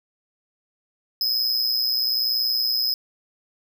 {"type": "tone with amplitude modulation", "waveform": "square", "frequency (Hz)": 5090, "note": "D#8", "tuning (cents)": 39, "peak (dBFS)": -17, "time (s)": [1.21, 2.94], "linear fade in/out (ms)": 2, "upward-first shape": "sine", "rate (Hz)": 121, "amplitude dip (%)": 80, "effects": []}